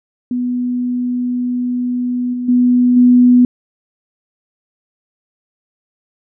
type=tone with level steps; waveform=sine; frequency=246.9 Hz; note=B3; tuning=in tune; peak=-15 / -18 / -8 / -5 dBFS; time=0.31-3.45 s; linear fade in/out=2 ms; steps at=2.33 / 2.48 / 2.96 s; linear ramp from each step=10 ms; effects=none